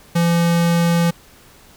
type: tone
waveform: square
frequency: 170 Hz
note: F3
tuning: 46 cents flat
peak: -14 dBFS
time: 0.15-1.11 s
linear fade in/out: 10 ms
effects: pink hiss -47 dBFS RMS until 1.76 s